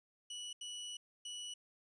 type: tone bursts at uneven times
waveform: sawtooth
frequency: 2945 Hz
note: F#7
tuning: 9 cents flat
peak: -40 dBFS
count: 3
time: 0.3-0.53 / 0.61-0.97 / 1.25-1.54 s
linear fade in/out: 5 ms
effects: resampled to 22050 Hz